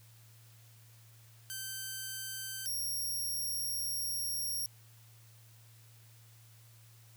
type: tone pair in turn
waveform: 5% pulse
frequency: 1549 / 5587 Hz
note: G6 / F8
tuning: -21 / 0 cents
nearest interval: octave + minor seventh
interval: 2221 cents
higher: second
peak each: -28 dBFS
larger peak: neither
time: 1.5-2.66 / 2.66-4.66 s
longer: second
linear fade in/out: 0 ms
effects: added 113 Hz sine -57 dBFS peak until 7.16 s + white hiss -63 dBFS RMS until 7.16 s